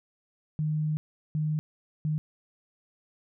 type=tone bursts at uneven times; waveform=sine; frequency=153.5 Hz; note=D#3; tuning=23 cents flat; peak=-25 dBFS; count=3; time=0.59-0.97 / 1.35-1.59 / 2.05-2.18 s; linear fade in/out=0 ms; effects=none